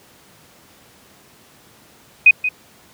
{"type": "tone with echo", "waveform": "sine", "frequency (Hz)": 2500, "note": "D#7", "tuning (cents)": 8, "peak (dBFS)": -4, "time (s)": [2.26, 2.31], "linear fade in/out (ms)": 5, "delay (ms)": 180, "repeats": 1, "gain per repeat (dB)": -12, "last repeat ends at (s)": 2.49, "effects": ["pink hiss -49 dBFS RMS until 2.93 s", "high-pass 100 Hz 12 dB/octave"]}